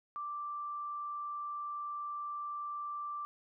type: tone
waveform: sine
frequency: 1174.7 Hz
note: D6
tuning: in tune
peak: -37 dBFS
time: 0.16-3.25 s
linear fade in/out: 0 ms
effects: none